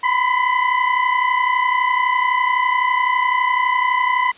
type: tone pair together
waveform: 30% pulse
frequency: 987.1 / 1019 Hz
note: B5 / C6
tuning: -1 / -46 cents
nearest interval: minor second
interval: 55 cents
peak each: -15 dBFS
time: 0.03-4.32 s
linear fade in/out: 10 ms
effects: white hiss -45 dBFS RMS until 4.37 s + resampled to 8000 Hz